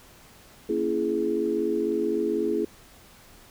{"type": "chord", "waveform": "sine", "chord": "A# half-diminished seventh", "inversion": "none", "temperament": "just", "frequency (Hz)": [233.1, 279.7, 335.6, 419.5], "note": ["A#3", "C#4", "E4", "G#4"], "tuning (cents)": [0, 16, 31, 17], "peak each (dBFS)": [-32, -32, -27, -26], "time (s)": [0.69, 2.65], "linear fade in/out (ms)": 5, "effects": ["pink hiss -52 dBFS RMS until 3.5 s"]}